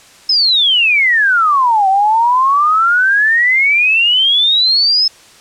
sine exponential two-way sweep, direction down then up, 5250 to 756 to 5250 Hz, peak -8 dBFS, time 0.29-5.08 s, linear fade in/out 5 ms, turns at 1.88 s, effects white hiss -42 dBFS RMS until 5.4 s + low-pass 8000 Hz 12 dB/octave

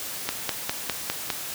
click train, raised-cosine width 0.2 ms, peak -7 dBFS, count 6, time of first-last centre 0.29-1.302 s, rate 4.94 Hz, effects white hiss -34 dBFS RMS until 1.54 s + high-pass 60 Hz 12 dB/octave

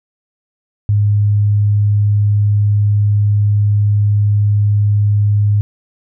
sine tone, 103.4 Hz, G#2, 7 cents flat, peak -9 dBFS, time 0.89-5.61 s, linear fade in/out 0 ms, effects none

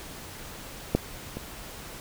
clicks, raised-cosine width 2 ms, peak -7 / -20 dBFS, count 2, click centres 0.95 / 1.37 s, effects pink hiss -42 dBFS RMS until 2 s

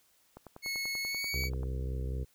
click train, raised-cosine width 1 ms, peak -32 dBFS, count 14, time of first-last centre 0.37-1.632 s, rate 10.3 Hz
25% pulse tone with pitch glide, 2191 to 2264 Hz, C#7 to C#7, -21 to +36 cents, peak -29 dBFS, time 0.62-1.5 s, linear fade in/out 50 ms, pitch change +57 cents, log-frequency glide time 1.02-1.38 s
harmonic tone, 64.5 Hz, C2, 24 cents flat, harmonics 1 / 2 / 3 / 4 / 5 / 6 / 7 / 8, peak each -33 / -39 / -51 / -50 / -53 / -49 / -48 / -53 dBFS, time 1.33-2.25 s, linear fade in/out 20 ms
effects white hiss -68 dBFS RMS until 2.34 s

